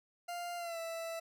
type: tone with pitch glide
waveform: 40% pulse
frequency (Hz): 698.5 to 660.8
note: F5 to E5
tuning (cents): 0 to +4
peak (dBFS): -38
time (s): 0.28-1.2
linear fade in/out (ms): 10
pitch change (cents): -96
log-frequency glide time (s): 0.57-0.79
effects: none